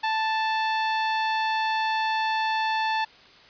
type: tone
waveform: sawtooth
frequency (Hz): 880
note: A5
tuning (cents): 0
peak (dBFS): -19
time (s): 0.03-3.05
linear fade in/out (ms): 10
effects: white hiss -51 dBFS RMS until 3.49 s + resampled to 11025 Hz